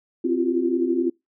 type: tone cluster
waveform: sine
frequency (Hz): 261 / 334.7 / 346.6 / 382.6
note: C4 / E4 / F4 / G4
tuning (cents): -4 / +26 / -13 / -42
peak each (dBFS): -24 / -26 / -22 / -30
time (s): 0.24-1.1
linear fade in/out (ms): 10
effects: noise-tail reverb RT60 0.2 s tail -25 dB re dry